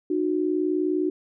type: tone pair together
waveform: sine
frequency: 306.5 / 366.4 Hz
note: D#4 / F#4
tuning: -26 / -17 cents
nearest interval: minor third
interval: 309 cents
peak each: -24 dBFS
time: 0.1-1.1 s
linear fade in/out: 5 ms
effects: none